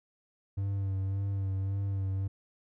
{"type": "tone with vibrato", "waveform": "triangle", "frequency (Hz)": 97.5, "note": "G2", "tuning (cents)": -9, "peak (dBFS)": -27, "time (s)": [0.57, 2.28], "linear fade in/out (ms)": 10, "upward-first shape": "sine", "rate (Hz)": 1.8, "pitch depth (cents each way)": 30, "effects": []}